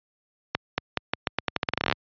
accelerating click train, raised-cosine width 0.3 ms, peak -6 dBFS, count 19, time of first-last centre 0.55-1.925 s, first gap 230 ms, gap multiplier 0.84, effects high-pass 80 Hz 12 dB/octave + resampled to 11025 Hz

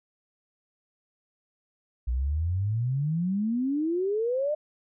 sine exponential sweep, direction up, 58.27 to 617 Hz, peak -24 dBFS, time 2.07-4.55 s, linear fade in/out 10 ms, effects none

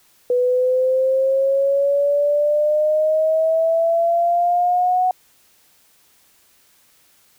sine exponential sweep, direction up, 492 to 740 Hz, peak -14 dBFS, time 0.3-5.11 s, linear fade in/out 2 ms, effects white hiss -56 dBFS RMS until 7.38 s

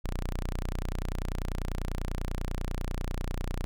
sawtooth tone, 30.12 Hz, B0, 42 cents flat, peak -26 dBFS, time 0.04-3.65 s, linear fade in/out 0 ms, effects none

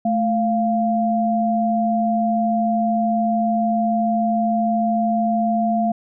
sine tone pair together, 218.7 / 694.8 Hz, A3 / F5, -10 / -9 cents, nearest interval octave + minor sixth, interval 2001 cents, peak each -19 dBFS, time 0.05-5.92 s, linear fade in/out 5 ms, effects none

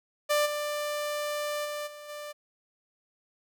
sawtooth tone with level steps, 592 Hz, D5, 14 cents sharp, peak -19 / -26 / -29 / -39 / -34 dBFS, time 0.29-2.33 s, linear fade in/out 20 ms, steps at 0.45 / 1.64 / 1.86 / 2.08 s, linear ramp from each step 20 ms, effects none

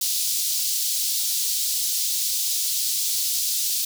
pink high-pass noise, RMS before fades -24 dBFS, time 0.01-3.85 s, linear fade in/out 5 ms, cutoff 4100 Hz, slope 24 dB/octave, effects none

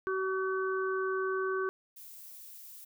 harmonic tone, 379.8 Hz, F#4, 45 cents sharp, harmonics 1 / 3 / 4, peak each -31 / -36 / -37 dBFS, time 0.07-1.69 s, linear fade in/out 0 ms
violet noise, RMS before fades -49 dBFS, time 1.96-2.85 s, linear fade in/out 10 ms
effects none

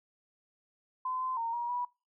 sine tone with pitch steps, 1023 / 1030 / 920 / 952 / 977 Hz, C6 / C6 / A#5 / A#5 / B5, -39 / -28 / -23 / +36 / -19 cents, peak -31 dBFS, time 1.05-1.85 s, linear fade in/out 5 ms, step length 160 ms, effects noise-tail reverb RT60 0.3 s tail -25 dB re dry

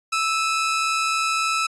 sawtooth tone pair together, 1316.2 / 2489 Hz, E6 / D#7, -3 / 0 cents, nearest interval major seventh, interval 1103 cents, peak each -17 / -25 dBFS, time 0.12-1.67 s, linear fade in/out 10 ms, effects resampled to 22050 Hz

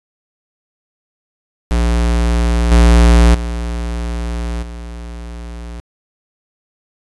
square tone with level steps, 58.5 Hz, A#1, 7 cents sharp, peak -12 / -6 / -19 / -27 dBFS, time 1.71-5.8 s, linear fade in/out 0 ms, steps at 2.71 / 3.34 / 4.62 s, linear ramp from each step 10 ms, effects resampled to 24000 Hz

